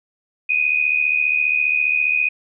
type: tone with amplitude modulation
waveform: sine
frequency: 2489 Hz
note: D#7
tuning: in tune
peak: -12 dBFS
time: 0.49-2.29 s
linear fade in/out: 10 ms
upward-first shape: sine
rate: 74.9 Hz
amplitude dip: 75%
effects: none